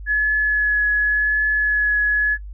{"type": "tone with vibrato", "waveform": "sine", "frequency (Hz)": 1700, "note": "G#6", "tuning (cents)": 40, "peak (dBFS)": -15, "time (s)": [0.06, 2.38], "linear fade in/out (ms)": 50, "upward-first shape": "triangle", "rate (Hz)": 0.9, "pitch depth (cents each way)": 14, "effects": ["noise-tail reverb RT60 0.1 s tail -26 dB re dry", "added 50 Hz sine -31 dBFS peak until 2.53 s"]}